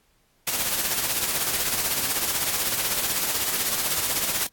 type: noise with tremolo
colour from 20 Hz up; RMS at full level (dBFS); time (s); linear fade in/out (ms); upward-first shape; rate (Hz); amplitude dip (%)
white; -23; 0.47-4.47; 5; sine; 16; 45
effects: pink hiss -65 dBFS RMS until 4.52 s + AAC 64 kbps